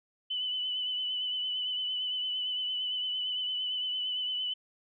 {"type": "tone with vibrato", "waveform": "sine", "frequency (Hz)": 3000, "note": "F#7", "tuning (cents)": 23, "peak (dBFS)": -30, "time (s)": [0.3, 4.54], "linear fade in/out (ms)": 10, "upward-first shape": "triangle", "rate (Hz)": 8.8, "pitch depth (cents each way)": 35, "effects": []}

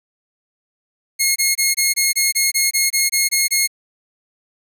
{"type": "tone bursts", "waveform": "10% pulse", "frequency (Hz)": 2157, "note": "C#7", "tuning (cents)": -48, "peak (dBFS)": -5, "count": 13, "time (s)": [1.19, 3.676], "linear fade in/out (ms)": 20, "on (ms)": 170, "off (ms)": 23, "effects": []}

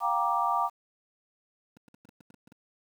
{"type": "chord", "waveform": "sine", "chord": "G minor seventh", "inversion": "third", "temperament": "just", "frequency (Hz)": [705.6, 784, 940.8, 1176], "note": ["F5", "G5", "Bb5", "D6"], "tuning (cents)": [18, 0, 16, 2], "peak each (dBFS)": [-31, -31, -29, -28], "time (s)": [0, 0.7], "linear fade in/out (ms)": 50}
{"type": "clicks", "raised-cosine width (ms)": 5, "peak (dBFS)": -29, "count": 10, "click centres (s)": [1.769, 1.882, 1.944, 2.051, 2.09, 2.207, 2.304, 2.342, 2.475, 2.521]}
{"effects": ["high-pass 400 Hz 12 dB/octave", "9-bit"]}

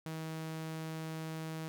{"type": "tone", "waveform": "sawtooth", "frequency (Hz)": 159.7, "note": "D#3", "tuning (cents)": 45, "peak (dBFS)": -35, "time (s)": [0.06, 1.68], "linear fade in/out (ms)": 0, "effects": []}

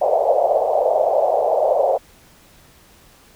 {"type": "band-pass noise", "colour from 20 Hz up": "pink", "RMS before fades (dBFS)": -17, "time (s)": [0.01, 1.98], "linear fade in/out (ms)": 10, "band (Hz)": [520, 740], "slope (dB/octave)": 48, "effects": ["pink hiss -50 dBFS RMS until 3.35 s"]}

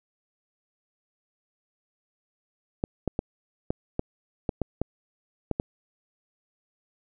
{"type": "clicks", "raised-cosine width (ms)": 2, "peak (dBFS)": -12, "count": 10, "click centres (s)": [2.839, 3.077, 3.191, 3.705, 3.994, 4.492, 4.617, 4.816, 5.513, 5.599], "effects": []}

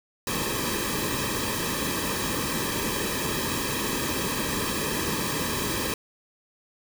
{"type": "noise with comb filter", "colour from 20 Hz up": "pink", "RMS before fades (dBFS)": -28, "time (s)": [0.27, 5.94], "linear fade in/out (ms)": 2, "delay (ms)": 1.4, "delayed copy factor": -0.8, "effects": []}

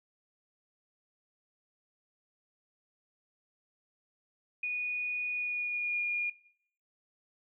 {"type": "tone with pitch glide", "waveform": "sine", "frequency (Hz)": [2465, 2427], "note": ["D#7", "D#7"], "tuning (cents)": [-17, -44], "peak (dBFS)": -30, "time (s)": [4.63, 6.3], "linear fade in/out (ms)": 5, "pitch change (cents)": -27, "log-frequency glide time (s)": [5.31, 6.02], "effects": ["noise-tail reverb RT60 0.6 s tail -17 dB re dry"]}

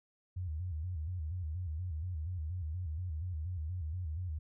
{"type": "tone with vibrato", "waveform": "sine", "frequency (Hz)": 83.8, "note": "E2", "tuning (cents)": 29, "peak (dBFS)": -35, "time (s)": [0.36, 4.39], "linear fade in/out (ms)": 10, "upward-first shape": "square", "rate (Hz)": 4.2, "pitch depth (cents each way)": 140, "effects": []}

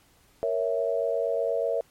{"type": "chord", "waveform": "sine", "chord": "A# diminished", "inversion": "none", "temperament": "equal", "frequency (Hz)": [466.2, 554.4, 659.3], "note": ["A#4", "C#5", "E5"], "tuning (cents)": [0, 0, 0], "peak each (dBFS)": -28, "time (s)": [0.43, 1.81], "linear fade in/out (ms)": 0, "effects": ["pink hiss -61 dBFS RMS until 1.9 s", "MP3 64 kbps"]}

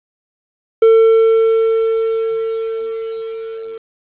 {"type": "tone with level ramp", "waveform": "triangle", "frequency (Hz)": 450, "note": "A4", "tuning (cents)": 39, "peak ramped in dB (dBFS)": [-3, -24], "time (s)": [0.82, 3.78], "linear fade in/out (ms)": 5, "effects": ["resampled to 8000 Hz", "7-bit"]}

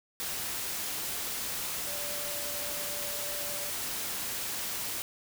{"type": "tone in noise", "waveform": "sine", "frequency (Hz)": 582, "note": "D5", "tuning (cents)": -16, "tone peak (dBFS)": -43, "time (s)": [1.87, 3.7], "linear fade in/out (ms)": 0, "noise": "white", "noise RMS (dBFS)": -35, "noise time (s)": [0.2, 5.02], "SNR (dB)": -11, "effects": []}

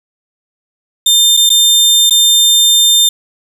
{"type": "tone with dropouts", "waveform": "sawtooth", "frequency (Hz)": 3600, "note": "A7", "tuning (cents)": 39, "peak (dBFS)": -3, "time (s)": [1.06, 3.09], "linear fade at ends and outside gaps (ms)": 5, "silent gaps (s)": [[1.368, 1.372], [1.493, 1.501], [2.097, 2.107]], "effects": ["7-bit"]}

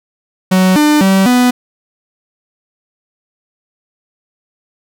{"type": "tone with pitch steps", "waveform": "45% pulse", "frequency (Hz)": [186.3, 299.5, 192.3, 248], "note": ["F#3", "D4", "G3", "B3"], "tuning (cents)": [12, 34, -33, 7], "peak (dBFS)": -7, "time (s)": [0.51, 1.51], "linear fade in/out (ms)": 10, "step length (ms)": 250, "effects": []}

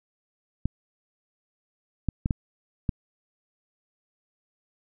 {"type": "clicks", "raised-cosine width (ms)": 5, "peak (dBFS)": -12, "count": 5, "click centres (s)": [0.656, 2.087, 2.259, 2.308, 2.892], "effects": []}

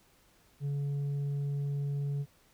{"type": "tone with tanh clipping", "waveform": "triangle", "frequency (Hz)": 142, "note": "C#3", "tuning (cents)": 42, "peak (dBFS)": -31, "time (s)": [0.6, 2.26], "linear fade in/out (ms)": 50, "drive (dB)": 8, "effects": ["pink hiss -65 dBFS RMS until 2.53 s"]}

